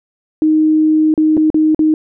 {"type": "tone with dropouts", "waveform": "sine", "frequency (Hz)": 311.1, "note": "D#4", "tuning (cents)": 0, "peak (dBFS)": -8, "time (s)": [0.42, 1.94], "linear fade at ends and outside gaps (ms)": 1, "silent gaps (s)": [[1.14, 1.177], [1.369, 1.375], [1.502, 1.544], [1.747, 1.792]], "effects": []}